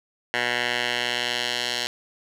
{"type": "tone with band-pass filter sweep", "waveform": "10% pulse", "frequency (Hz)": 121.6, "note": "B2", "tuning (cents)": -26, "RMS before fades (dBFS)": -26, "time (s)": [0.34, 1.87], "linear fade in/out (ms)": 0, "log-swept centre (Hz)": [2100, 4000], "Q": 1.5, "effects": []}